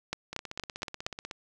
two click trains, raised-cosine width 0.2 ms, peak -21 / -14 dBFS, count 17 / 5, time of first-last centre 0.33-1.312 / 0.13-1.065 s, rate 16.3 / 4.28 Hz, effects none

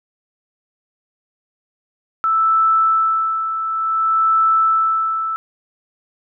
sine tone with tremolo, 1318.5 Hz, E6, in tune, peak -11 dBFS, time 2.24-5.36 s, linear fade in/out 0 ms, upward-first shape sine, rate 0.56 Hz, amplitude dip 60%, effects none

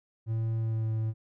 triangle tone with pitch glide, 112.4 to 110.66 Hz, A2 to A2, +37 to +10 cents, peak -25 dBFS, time 0.26-1.14 s, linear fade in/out 50 ms, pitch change -27 cents, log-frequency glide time 0.6-0.9 s, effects none

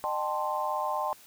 sine chord, A half-diminished seventh, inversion second, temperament equal with one note detuned, 609.8 / 784 / 880 / 1046.5 Hz, Eb5 / G5 / A5 / C6, -35 / 0 / 0 / 0 cents, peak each -34 / -34 / -33 / -32 dBFS, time 0.04-1.13 s, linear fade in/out 0 ms, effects white hiss -54 dBFS RMS until 1.26 s

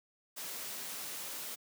white noise, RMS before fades -42 dBFS, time 0.36-1.56 s, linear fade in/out 20 ms, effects high-pass 150 Hz 12 dB/octave

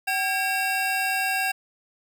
square tone cluster, 761 / 1620 / 2722 Hz, F#5 / G#6 / F7, +48 / -43 / -45 cents, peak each -28 dBFS, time 0.07-1.52 s, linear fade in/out 10 ms, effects none

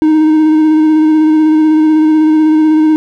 triangle tone with vibrato, 311.1 Hz, D#4, in tune, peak -3 dBFS, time 0.02-2.96 s, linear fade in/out 0 ms, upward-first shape square, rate 16 Hz, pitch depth 16 cents each way, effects none

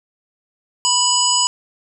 harmonic tone with a mistuned harmonic, 985 Hz, B5, 5 cents flat, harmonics 1 / 3 / 5 / 7 / 8, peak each -20 / -20 / -20 / -20 / -20 dBFS, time 0.85-1.47 s, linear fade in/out 0 ms, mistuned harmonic 5, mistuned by +23 cents, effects none

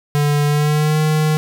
square tone with pitch glide, 146.4 to 154.3 Hz, D3 to D#3, -5 to -14 cents, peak -14 dBFS, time 0.15-1.37 s, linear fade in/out 0 ms, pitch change +91 cents, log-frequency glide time 0.46-0.99 s, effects 8-bit

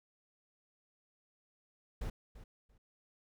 brown noise with echo, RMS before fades -38 dBFS, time 2.01-2.1 s, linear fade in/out 5 ms, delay 340 ms, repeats 2, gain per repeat -14 dB, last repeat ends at 2.78 s, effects none

